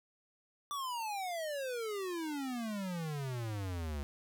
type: exponential sweep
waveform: square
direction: down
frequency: 1174.7 to 69.3 Hz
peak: -37 dBFS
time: 0.71-4.03 s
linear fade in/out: 0 ms
effects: none